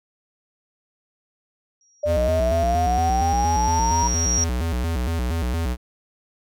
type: tone with exponential growth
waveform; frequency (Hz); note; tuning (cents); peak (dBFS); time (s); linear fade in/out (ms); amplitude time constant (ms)
sine; 5680; F8; +28; -18; 1.81-4.44; 1; 570
type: exponential sweep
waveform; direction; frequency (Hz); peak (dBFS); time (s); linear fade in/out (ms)
sine; up; 591 to 958; -19; 2.03-4.08; 10
type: tone with vibrato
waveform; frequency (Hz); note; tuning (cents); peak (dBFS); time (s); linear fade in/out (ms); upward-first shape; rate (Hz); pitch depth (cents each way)
square; 71.4; D2; -48; -22; 2.05-5.77; 50; square; 4.3; 260
effects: none